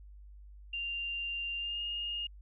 sine tone with pitch glide, 2786 to 2841 Hz, F7 to F7, -5 to +29 cents, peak -34 dBFS, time 0.73-2.27 s, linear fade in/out 5 ms, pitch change +34 cents, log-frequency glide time 1.57-1.81 s, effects added 50 Hz sine -49 dBFS peak until 2.41 s

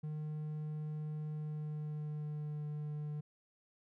triangle tone with pitch glide, 152.6 to 149.63 Hz, D#3 to D3, -33 to +33 cents, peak -36 dBFS, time 0.03-3.21 s, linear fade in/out 10 ms, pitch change -34 cents, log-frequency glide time 1.3-2.62 s, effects none

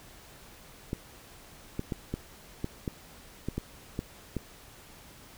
clicks, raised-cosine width 3 ms, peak -18 dBFS, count 10, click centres 0.931 / 1.794 / 1.922 / 2.14 / 2.644 / 2.878 / 3.486 / 3.58 / 3.991 / 4.367 s, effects pink hiss -52 dBFS RMS until 5.37 s

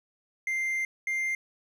triangle tone pair in turn, 2093 / 2101 Hz, C7 / C7, 0 / +7 cents, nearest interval unison, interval 7 cents, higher second, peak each -25 dBFS, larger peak neither, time 0.47-0.85 / 1.07-1.35 s, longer first, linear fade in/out 2 ms, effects none

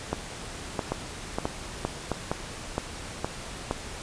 two click trains, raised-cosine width 1 ms, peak -12 / -12 dBFS, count 4 / 7, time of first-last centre 0.13-2.117 / 0.92-3.711 s, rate 1.51 / 2.15 Hz, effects pink hiss -39 dBFS RMS until 4.02 s + resampled to 22050 Hz

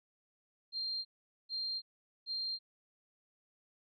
sine tone bursts, 4186 Hz, C8, in tune, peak -35 dBFS, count 3, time 0.72-2.59 s, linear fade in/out 50 ms, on 330 ms, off 440 ms, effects none

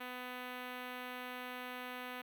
5% pulse tone with notch filter, 250 Hz, B3, 21 cents sharp, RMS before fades -45 dBFS, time 0-2.22 s, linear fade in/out 10 ms, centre 7200 Hz, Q 0.6, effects none

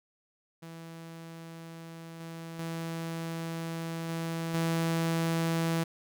sawtooth tone with level steps, 164.9 Hz, E3, 1 cent sharp, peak -39 / -36 / -30 / -28 / -23 dBFS, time 0.62-5.84 s, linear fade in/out 10 ms, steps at 2.2 / 2.59 / 4.09 / 4.54 s, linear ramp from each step 2 ms, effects none

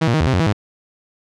sawtooth tone with pitch steps, 161.1 / 117.3 / 156.7 / 80.4 / 131.4 / 90.7 / 163.2 / 103.5 Hz, E3 / A#2 / D#3 / E2 / C3 / F#2 / E3 / G#2, -39 / +11 / +13 / -43 / +8 / -34 / -17 / -5 cents, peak -10 dBFS, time 0.01-0.53 s, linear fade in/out 10 ms, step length 65 ms, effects low-pass 5000 Hz 12 dB/octave

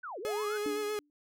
sine linear two-way sweep, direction down then up, 1572 to 331.7 to 1572 Hz, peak -38 dBFS, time 0.03-0.58 s, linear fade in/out 10 ms, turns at 0.19 s
45% pulse tone with vibrato, 420 Hz, G#4, 19 cents sharp, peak -32 dBFS, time 0.25-0.99 s, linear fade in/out 0 ms, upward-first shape sine, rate 7.8 Hz, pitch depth 27 cents each way
sine tone with exponential decay, 293.7 Hz, D4, in tune, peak -31 dBFS, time 0.66-1.1 s, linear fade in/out 1 ms, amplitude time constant 94 ms
effects none

